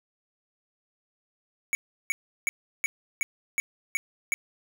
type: tone bursts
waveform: square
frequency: 2237 Hz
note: C#7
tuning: 15 cents sharp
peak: -24 dBFS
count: 8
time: 1.73-4.34 s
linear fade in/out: 0 ms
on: 20 ms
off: 350 ms
effects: none